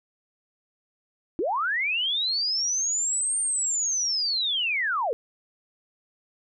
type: linear two-way sweep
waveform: sine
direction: up then down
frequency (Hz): 293.7 to 8870 to 421.8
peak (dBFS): -23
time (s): 1.39-5.13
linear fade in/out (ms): 0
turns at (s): 3.4
effects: none